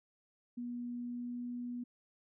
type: tone with pitch glide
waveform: sine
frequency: 241.9 to 243.4 Hz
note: B3 to B3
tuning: -36 to -25 cents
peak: -38 dBFS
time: 0.57-1.84 s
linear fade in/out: 10 ms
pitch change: +11 cents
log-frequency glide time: 0.97-1.46 s
effects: none

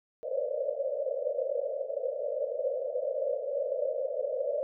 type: band-pass noise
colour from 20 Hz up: pink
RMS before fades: -32 dBFS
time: 0.23-4.63 s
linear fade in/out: 0 ms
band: 500 to 600 Hz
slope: 96 dB/octave
effects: none

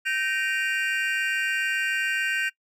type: tone cluster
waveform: triangle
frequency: 1547 / 1865 / 2349 / 2456 / 2780 Hz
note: G6 / A#6 / D7 / D#7 / F7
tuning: -23 / 0 / 0 / -23 / -9 cents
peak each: -25 / -29 / -33 / -31 / -28 dBFS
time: 0.05-2.5 s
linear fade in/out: 20 ms
effects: noise-tail reverb RT60 0.1 s tail -22 dB re dry

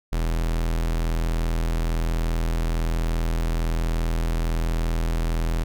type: tone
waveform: 45% pulse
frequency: 41.17 Hz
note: E1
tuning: 1 cent flat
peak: -21 dBFS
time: 0.12-5.64 s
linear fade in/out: 10 ms
effects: none

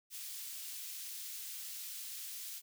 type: high-pass noise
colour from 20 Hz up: white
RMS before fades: -45 dBFS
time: 0.1-2.62 s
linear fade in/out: 50 ms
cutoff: 2900 Hz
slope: 12 dB/octave
effects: none

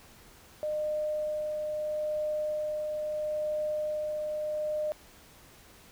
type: tone with tremolo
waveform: sine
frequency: 608 Hz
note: D#5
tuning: 40 cents flat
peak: -28 dBFS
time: 0.63-4.92 s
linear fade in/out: 0 ms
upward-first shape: sine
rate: 0.76 Hz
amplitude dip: 25%
effects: pink hiss -55 dBFS RMS until 5.91 s

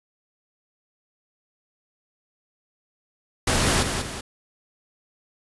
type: noise with echo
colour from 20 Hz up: pink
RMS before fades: -21 dBFS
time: 3.47-3.83 s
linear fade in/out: 5 ms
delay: 190 ms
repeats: 2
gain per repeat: -6 dB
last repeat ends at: 4.21 s
effects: resampled to 24000 Hz

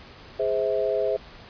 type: chord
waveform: sine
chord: Ab augmented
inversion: none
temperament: just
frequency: 415.3 / 519.1 / 648.9 Hz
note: Ab4 / C5 / E5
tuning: 0 / -14 / -27 cents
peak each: -26 dBFS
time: 0.39-1.17 s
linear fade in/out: 10 ms
effects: pink hiss -46 dBFS RMS until 1.49 s + resampled to 11025 Hz

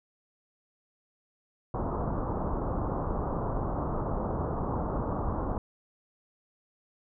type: low-pass noise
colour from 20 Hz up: pink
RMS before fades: -31 dBFS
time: 1.74-5.58 s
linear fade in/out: 2 ms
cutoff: 1200 Hz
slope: 48 dB/octave
effects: none

